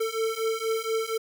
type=beating tone pair; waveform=square; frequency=444.5 / 448.7 Hz; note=A4 / A4; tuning=+18 / +34 cents; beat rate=4.2 Hz; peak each=-30 / -29 dBFS; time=0-1.18 s; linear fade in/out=10 ms; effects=none